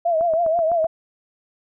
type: tone with vibrato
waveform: sine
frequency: 663 Hz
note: E5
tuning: 10 cents sharp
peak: -16 dBFS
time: 0.05-0.87 s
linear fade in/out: 10 ms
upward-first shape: triangle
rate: 6.2 Hz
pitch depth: 110 cents each way
type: click train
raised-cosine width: 1 ms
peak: -21 dBFS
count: 6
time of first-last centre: 0.21-0.844 s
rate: 7.89 Hz
effects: none